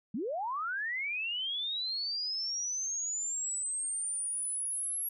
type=linear sweep; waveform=sine; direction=up; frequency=183.4 to 11360 Hz; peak=-32 dBFS; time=0.14-5.09 s; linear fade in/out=5 ms; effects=none